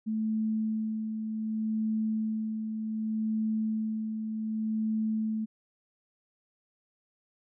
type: tone with tremolo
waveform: sine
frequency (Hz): 218.6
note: A3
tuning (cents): -11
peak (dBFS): -26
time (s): 0.06-5.46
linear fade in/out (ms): 20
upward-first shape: sine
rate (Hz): 0.66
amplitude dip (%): 45
effects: none

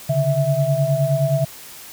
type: tone cluster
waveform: sine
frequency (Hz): 136.8 / 146.4 / 656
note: C#3 / D3 / E5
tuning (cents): -23 / -5 / -9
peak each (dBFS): -20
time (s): 0.09-1.45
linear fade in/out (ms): 10
effects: white hiss -39 dBFS RMS until 1.92 s

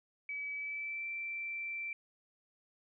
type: tone with pitch glide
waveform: sine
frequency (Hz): 2287 to 2342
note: D7 to D7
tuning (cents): -47 to -5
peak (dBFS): -37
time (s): 0.29-1.93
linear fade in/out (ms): 2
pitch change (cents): +42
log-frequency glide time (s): 0.54-1.07
effects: none

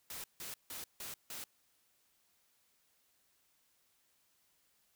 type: noise bursts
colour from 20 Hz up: white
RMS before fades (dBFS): -45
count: 5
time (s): 0.1-1.44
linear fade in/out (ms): 2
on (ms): 140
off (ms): 160
effects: white hiss -74 dBFS RMS until 4.95 s

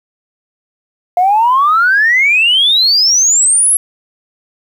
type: exponential sweep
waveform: sine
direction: up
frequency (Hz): 698.5 to 11300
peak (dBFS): -6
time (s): 1.17-3.77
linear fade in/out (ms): 2
effects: tanh soft clip ceiling -2 dBFS + 7-bit

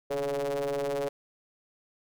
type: ring-modulated tone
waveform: square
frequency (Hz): 69.3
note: C#2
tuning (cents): 0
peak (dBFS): -26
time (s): 0.1-1.09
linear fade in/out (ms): 10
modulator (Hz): 494
effects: none

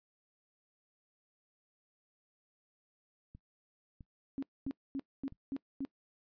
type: click train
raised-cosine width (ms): 5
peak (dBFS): -39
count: 4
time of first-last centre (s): 3.35-5.324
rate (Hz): 1.52
type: tone bursts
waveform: sine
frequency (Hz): 272.7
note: C#4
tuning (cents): -28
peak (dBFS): -34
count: 6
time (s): 4.38-5.85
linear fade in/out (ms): 0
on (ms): 45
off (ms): 240
effects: noise-tail reverb RT60 0.1 s tail -22 dB re dry + resampled to 11025 Hz

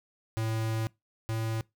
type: tone pair in turn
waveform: square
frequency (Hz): 111.5 / 112.02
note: A2 / A2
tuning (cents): +23 / +32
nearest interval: unison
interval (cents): 9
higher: second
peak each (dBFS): -29 / -30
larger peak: first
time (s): 0.37-0.87 / 1.29-1.61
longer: first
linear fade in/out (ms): 0
effects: noise-tail reverb RT60 0.2 s tail -23 dB re dry

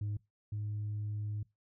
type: tone pair in turn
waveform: sine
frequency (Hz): 103.83 / 104.92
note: G#2 / G#2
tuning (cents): 0 / +18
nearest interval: unison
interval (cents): 18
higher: second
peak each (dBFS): -31 / -33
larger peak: first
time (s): 0.01-0.17 / 0.52-1.43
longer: second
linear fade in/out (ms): 5
effects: noise-tail reverb RT60 0.2 s tail -22 dB re dry + tanh soft clip ceiling -32 dBFS

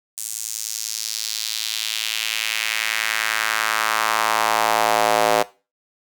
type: tone with high-pass filter sweep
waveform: square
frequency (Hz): 55.1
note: A1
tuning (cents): +3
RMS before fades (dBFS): -22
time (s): 0.17-5.43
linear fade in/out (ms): 10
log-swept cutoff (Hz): 8000 to 570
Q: 1.9
effects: noise-tail reverb RT60 0.3 s tail -18 dB re dry

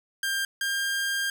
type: tone pair in turn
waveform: sawtooth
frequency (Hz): 1594 / 1602.7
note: G6 / G6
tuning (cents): +28 / +38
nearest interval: unison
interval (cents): 10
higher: second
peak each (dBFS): -22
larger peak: neither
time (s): 0.23-0.45 / 0.61-1.3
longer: second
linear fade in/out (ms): 2
effects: none

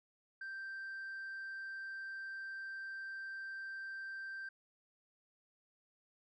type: tone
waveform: sine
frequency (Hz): 1568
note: G6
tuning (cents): 0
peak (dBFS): -40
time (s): 0.41-4.49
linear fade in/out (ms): 5
effects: tanh soft clip ceiling -41 dBFS

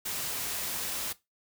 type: noise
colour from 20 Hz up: white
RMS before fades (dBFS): -34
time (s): 0.05-1.13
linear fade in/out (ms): 10
effects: noise-tail reverb RT60 0.2 s tail -18 dB re dry

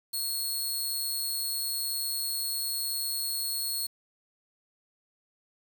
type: tone with amplitude modulation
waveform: 15% pulse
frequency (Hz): 4318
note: C#8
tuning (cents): -46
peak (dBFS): -21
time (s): 0.13-3.87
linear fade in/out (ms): 10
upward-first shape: sine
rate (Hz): 141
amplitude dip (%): 40
effects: 8-bit

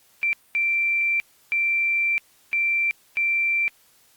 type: tone bursts at uneven times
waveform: sine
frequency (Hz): 2351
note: D7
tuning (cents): +1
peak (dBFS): -19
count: 5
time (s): 0.23-0.33 / 0.55-1.2 / 1.52-2.18 / 2.53-2.91 / 3.17-3.68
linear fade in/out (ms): 0
effects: white hiss -58 dBFS RMS until 4.16 s + Opus 48 kbps

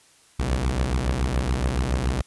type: beating tone pair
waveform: sawtooth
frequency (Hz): 60.3 / 67.4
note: B1 / C#2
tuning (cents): -41 / -48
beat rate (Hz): 7.1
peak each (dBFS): -20 / -21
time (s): 0.39-2.22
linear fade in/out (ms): 10
effects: white hiss -56 dBFS RMS until 2.26 s + resampled to 24000 Hz

